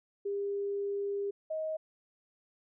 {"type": "tone pair in turn", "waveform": "sine", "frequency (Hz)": [401.7, 629.6], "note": ["G4", "D#5"], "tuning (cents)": [42, 20], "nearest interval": "minor sixth", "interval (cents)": 778, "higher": "second", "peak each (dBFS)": [-31, -32], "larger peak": "first", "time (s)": [[0.25, 1.31], [1.5, 1.77]], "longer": "first", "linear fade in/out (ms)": 10, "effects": []}